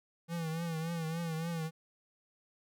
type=tone with vibrato; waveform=square; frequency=164.5 Hz; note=E3; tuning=3 cents flat; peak=-35 dBFS; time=0.28-1.71 s; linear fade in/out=50 ms; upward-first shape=triangle; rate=3.5 Hz; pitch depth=77 cents each way; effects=none